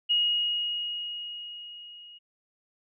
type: tone with level ramp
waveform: sine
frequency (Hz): 2881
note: F#7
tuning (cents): -47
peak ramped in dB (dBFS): -20 to -46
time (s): 0.09-2.19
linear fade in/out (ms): 20
effects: none